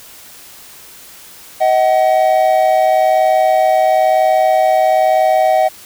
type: tone pair together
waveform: triangle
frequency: 633 / 754 Hz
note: D#5 / F#5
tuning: +30 / +32 cents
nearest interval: minor third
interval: 302 cents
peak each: -10 dBFS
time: 1.6-5.69 s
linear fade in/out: 20 ms
effects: white hiss -38 dBFS RMS until 5.85 s